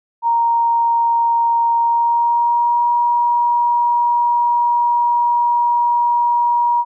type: tone with pitch glide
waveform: sine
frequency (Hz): 932.3 to 954.6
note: A#5 to A#5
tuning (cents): 0 to +41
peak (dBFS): -12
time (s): 0.22-6.85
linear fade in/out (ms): 50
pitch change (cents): +41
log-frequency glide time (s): 1.77-2.88
effects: none